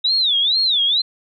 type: tone with vibrato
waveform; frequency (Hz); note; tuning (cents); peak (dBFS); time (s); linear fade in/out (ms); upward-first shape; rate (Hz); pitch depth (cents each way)
sine; 3729; A#7; 0; -14; 0.04-1.02; 10; sine; 2.2; 240
effects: none